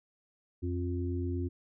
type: harmonic tone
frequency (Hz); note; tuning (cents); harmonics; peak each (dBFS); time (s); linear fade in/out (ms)
88.2; F2; +18; 1 / 3 / 4; -32 / -37 / -38; 0.62-1.49; 20
effects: none